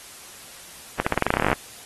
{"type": "accelerating click train", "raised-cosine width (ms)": 0.5, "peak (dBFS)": -5, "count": 17, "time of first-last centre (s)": [1, 1.53], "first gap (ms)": 65, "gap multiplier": 0.9, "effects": ["white hiss -43 dBFS RMS until 1.85 s", "AAC 32 kbps"]}